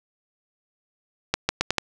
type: accelerating click train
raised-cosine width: 0.2 ms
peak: -3 dBFS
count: 5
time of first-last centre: 1.34-1.783 s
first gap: 150 ms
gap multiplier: 0.8
effects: none